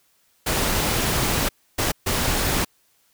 pink noise bursts at uneven times, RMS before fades -22 dBFS, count 3, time 0.46-1.49 / 1.78-1.92 / 2.06-2.65 s, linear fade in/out 10 ms, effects white hiss -63 dBFS RMS until 3.13 s

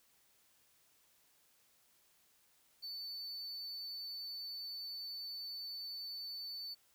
triangle tone with amplitude modulation, 4505 Hz, C#8, 27 cents sharp, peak -40 dBFS, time 2.82-6.75 s, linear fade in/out 20 ms, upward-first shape sine, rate 189 Hz, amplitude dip 25%, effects white hiss -71 dBFS RMS until 6.94 s

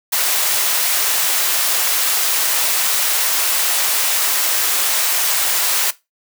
white high-pass noise, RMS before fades -17 dBFS, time 0.12-5.91 s, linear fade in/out 10 ms, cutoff 590 Hz, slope 12 dB/octave, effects noise-tail reverb RT60 0.2 s tail -17 dB re dry

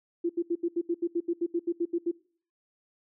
sine tone bursts, 342.3 Hz, F4, 35 cents flat, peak -24 dBFS, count 15, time 0.24-2.115 s, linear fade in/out 10 ms, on 55 ms, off 75 ms, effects noise-tail reverb RT60 0.5 s tail -22 dB re dry

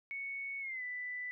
sine tone with pitch glide, 2217 to 1986.6 Hz, C#7 to B6, 0 to +10 cents, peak -38 dBFS, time 0.11-1.31 s, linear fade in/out 0 ms, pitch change -190 cents, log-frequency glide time 0.6-0.83 s, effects none

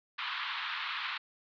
pink band-pass noise, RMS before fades -37 dBFS, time 0.18-1.18 s, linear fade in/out 10 ms, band 990 to 4000 Hz, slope 48 dB/octave, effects none

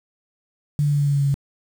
sine tone with pitch steps, 146.83 / 145.73 / 144.64 / 143.56 / 142.49 / 141.42 / 140.36 / 139.31 Hz, D3 / D3 / D3 / D3 / C#3 / C#3 / C#3 / C#3, 0 / -13 / -26 / -39 / +48 / +35 / +22 / +9 cents, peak -16 dBFS, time 0.79-1.342 s, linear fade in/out 0 ms, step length 69 ms, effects 7-bit

